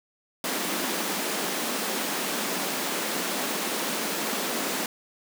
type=high-pass noise; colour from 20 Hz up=pink; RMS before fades=-29 dBFS; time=0.44-4.86 s; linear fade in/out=2 ms; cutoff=190 Hz; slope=48 dB/octave; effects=none